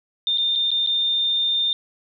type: tone with dropouts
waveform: sine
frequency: 3617 Hz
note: A7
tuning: 47 cents sharp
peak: -18 dBFS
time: 0.27-1.73 s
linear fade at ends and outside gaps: 1 ms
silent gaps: 0.375-0.382 / 0.554-0.558 / 0.706-0.715 / 0.863-0.872 s
effects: none